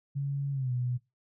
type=tone with pitch glide; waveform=sine; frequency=140 to 124.01 Hz; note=C#3 to B2; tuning=+18 to +8 cents; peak=-28 dBFS; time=0.15-0.98 s; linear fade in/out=20 ms; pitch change=-210 cents; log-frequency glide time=0.52-0.72 s; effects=noise-tail reverb RT60 0.2 s tail -18 dB re dry